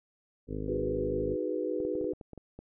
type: harmonic tone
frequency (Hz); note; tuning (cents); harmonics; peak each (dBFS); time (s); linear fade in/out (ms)
51.91; G#1; 0; 1 / 2 / 3 / 4 / 5 / 6 / 7 / 8 / 9 / 10; -39 / -41 / -41 / -47 / -39 / -43 / -48 / -42 / -43 / -51; 0.47-1.37; 50
type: chord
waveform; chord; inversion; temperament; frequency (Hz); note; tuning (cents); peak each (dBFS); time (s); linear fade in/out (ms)
sine; G# minor seventh; second; equal; 311.1 / 370 / 415.3 / 493.9; D#4 / F#4 / G#4 / B4; 0 / 0 / 0 / 0; -35 / -35 / -36 / -34; 0.68-2.13; 5
type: clicks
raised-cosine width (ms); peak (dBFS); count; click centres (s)
2; -31; 10; 1.803 / 1.851 / 1.953 / 2.012 / 2.044 / 2.134 / 2.212 / 2.333 / 2.377 / 2.59
effects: none